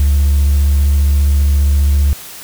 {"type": "tone with vibrato", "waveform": "triangle", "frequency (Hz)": 71.1, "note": "C#2", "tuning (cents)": 45, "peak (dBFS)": -5, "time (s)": [0, 2.13], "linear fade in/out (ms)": 0, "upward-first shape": "triangle", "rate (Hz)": 15, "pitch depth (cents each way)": 29, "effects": ["tanh soft clip ceiling -4 dBFS", "white hiss -32 dBFS RMS until 2.43 s"]}